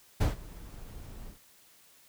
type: noise with ADSR envelope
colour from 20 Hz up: brown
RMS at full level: -22 dBFS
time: 0.2-1.39 s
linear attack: 14 ms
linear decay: 140 ms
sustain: -23 dB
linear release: 120 ms
effects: white hiss -60 dBFS RMS until 2.08 s